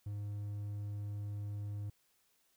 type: tone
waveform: triangle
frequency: 102.8 Hz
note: G#2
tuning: 17 cents flat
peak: -36 dBFS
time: 0.06-1.9 s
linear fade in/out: 5 ms
effects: white hiss -74 dBFS RMS until 2.56 s